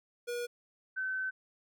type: tone pair in turn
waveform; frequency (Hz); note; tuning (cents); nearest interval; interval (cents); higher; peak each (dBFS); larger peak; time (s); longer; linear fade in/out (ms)
square / sine; 481.3 / 1528; B4 / G6; -45 / -45; octave + minor sixth; 2000; second; -35 / -32; second; 0.27-0.47 / 0.96-1.31; second; 20
effects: none